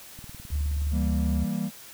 click train, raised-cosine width 5 ms, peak -31 dBFS, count 19, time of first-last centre 0.19-1.132 s, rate 19.1 Hz
sine tone with pitch glide, 72.9 to 73.49 Hz, D2 to D2, -12 to +2 cents, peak -24 dBFS, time 0.51-1.45 s, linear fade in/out 20 ms, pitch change +14 cents, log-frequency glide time 0.9-1.18 s
triangle chord, E diminished, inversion none, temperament equal, 164.81 / 196 / 233.1 Hz, E3 / G3 / Bb3, 0 / 0 / 0 cents, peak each -30 / -27 / -29 dBFS, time 0.91-1.71 s, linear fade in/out 50 ms
effects white hiss -46 dBFS RMS until 1.93 s

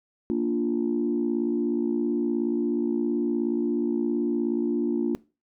sine chord, Bb major, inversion none, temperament equal with one note detuned, 233.1 / 292.1 / 349.2 Hz, Bb3 / D4 / F4, 0 / -9 / 0 cents, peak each -26 dBFS, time 0.3-5.15 s, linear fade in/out 0 ms, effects noise-tail reverb RT60 0.3 s tail -21 dB re dry + tanh soft clip ceiling -15 dBFS

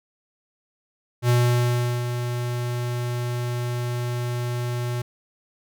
square tone with ADSR envelope, 121.6 Hz, B2, 26 cents flat, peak -16 dBFS, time 1.22-5.02 s, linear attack 71 ms, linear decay 740 ms, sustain -9 dB, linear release 6 ms, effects none

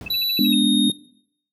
brown noise with exponential decay, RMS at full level -29 dBFS, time 0.01-0.4 s, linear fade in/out 1 ms, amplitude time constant 84 ms
sine tone bursts, 2625 Hz, E7, 8 cents flat, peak -27 dBFS, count 7, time 0.06-0.544 s, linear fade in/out 5 ms, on 22 ms, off 55 ms
square tone with pitch glide, 3951 to 3708 Hz, B7 to A#7, 0 to -10 cents, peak -20 dBFS, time 0.1-0.92 s, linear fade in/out 5 ms, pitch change -110 cents, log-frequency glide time 0.42-0.55 s
sine chord, G# diminished, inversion none, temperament equal, 207.7 / 246.9 / 293.7 Hz, G#3 / B3 / D4, 0 / 0 / 0 cents, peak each -20 dBFS, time 0.39-0.9 s, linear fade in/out 2 ms
effects noise-tail reverb RT60 0.7 s tail -21 dB re dry + high-pass 80 Hz 12 dB/octave

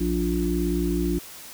harmonic tone with a mistuned harmonic, 58.27 Hz, A#1, in tune, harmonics 1 / 3 / 5 / 6, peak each -27 / -27 / -27 / -27 dBFS, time 0-1.19 s, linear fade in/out 10 ms, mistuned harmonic 3, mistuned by +43 cents, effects white hiss -42 dBFS RMS until 1.53 s

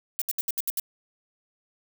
violet noise bursts, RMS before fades -27 dBFS, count 7, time 0.19-0.798 s, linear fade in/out 0 ms, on 26 ms, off 71 ms, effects none

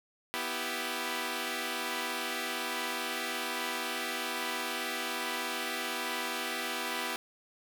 5% pulse chord, E minor, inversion second, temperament equal, 246.9 / 329.6 / 392 Hz, B3 / E4 / G4, 0 / 0 / 0 cents, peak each -26 dBFS, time 0.34-7.16 s, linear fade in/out 0 ms, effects none

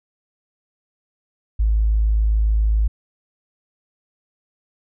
triangle tone with tanh clipping, 53.6 Hz, A1, 45 cents flat, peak -14 dBFS, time 1.59-2.88 s, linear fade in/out 10 ms, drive 4 dB, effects none

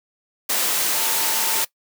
sine tone in noise, 900 Hz, A5, 39 cents sharp, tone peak -31 dBFS, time 0.94-1.64 s, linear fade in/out 10 ms, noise white, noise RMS -21 dBFS, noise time 0.49-1.65 s, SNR -13 dB, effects noise-tail reverb RT60 0.1 s tail -20 dB re dry + high-pass 300 Hz 12 dB/octave

